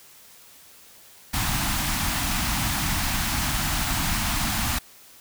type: band-stop noise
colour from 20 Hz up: pink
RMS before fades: -25 dBFS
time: 1.33-4.79 s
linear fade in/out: 10 ms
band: 300 to 690 Hz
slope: 48 dB/octave
effects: white hiss -50 dBFS RMS until 5.2 s